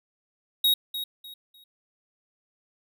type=tone with echo; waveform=square; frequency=3780 Hz; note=A#7; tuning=23 cents sharp; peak=-19 dBFS; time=0.64-0.74 s; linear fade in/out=5 ms; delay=300 ms; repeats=3; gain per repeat=-11 dB; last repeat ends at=1.64 s; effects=none